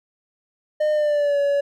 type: tone with pitch glide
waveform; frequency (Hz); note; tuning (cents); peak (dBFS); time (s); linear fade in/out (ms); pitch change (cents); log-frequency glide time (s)
triangle; 608 to 567.3; D#5 to C#5; -40 to +40; -15; 0.8-1.61; 10; -120; 0.92-1.39
effects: none